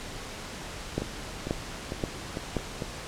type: two click trains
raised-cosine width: 2 ms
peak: -13 / -18 dBFS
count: 4 / 5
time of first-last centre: 0.98-2.567 / 1.02-2.822 s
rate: 1.89 / 2.22 Hz
effects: pink hiss -39 dBFS RMS until 3.07 s + low-pass 8000 Hz 12 dB/octave